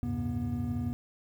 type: tone cluster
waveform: triangle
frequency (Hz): 78.3 / 96 / 107.9 / 134 / 241.5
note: D#2 / G2 / A2 / C3 / B3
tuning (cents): +11 / -36 / -33 / +42 / -39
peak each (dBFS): -37 / -35 / -37 / -36 / -31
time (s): 0.03-0.93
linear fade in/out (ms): 0
effects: 10-bit